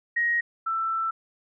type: tone pair in turn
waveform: sine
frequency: 1883 / 1331.5 Hz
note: A#6 / E6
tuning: +17 / +17 cents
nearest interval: tritone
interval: 600 cents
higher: first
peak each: -21 / -24 dBFS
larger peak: first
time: 0.16-0.41 / 0.66-1.11 s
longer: second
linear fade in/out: 10 ms
effects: none